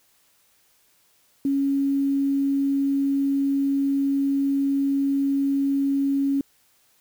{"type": "tone with quantisation", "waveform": "sine", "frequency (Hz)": 276.8, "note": "C#4", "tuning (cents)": -2, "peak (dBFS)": -19, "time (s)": [1.45, 6.41], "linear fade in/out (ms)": 2, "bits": 8, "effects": ["white hiss -62 dBFS RMS until 7 s"]}